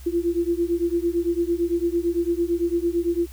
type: beating tone pair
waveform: sine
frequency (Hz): 338.5 / 347.4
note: E4 / F4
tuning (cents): +46 / -9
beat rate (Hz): 8.9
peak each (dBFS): -23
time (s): 0.06-3.27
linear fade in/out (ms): 10
effects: added 65 Hz sine -38 dBFS peak until 3.32 s + white hiss -50 dBFS RMS until 3.32 s